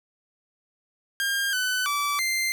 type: tone with pitch steps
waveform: sawtooth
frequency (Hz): 1608 / 1504 / 1156 / 2087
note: G6 / F#6 / D6 / C7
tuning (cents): +44 / +28 / -28 / -5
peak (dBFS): -20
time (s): 1.2-2.52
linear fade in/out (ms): 0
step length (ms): 330
effects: none